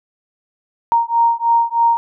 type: beating tone pair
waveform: sine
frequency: 929 / 932.2 Hz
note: A#5 / A#5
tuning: -6 / 0 cents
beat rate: 3.2 Hz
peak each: -15 dBFS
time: 0.92-1.97 s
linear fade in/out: 0 ms
effects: none